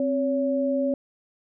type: tone pair together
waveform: sine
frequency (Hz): 264.1 / 563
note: C4 / C#5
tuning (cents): +16 / +27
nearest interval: octave + minor second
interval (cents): 1311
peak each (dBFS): -24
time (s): 0-0.94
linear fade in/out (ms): 2
effects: none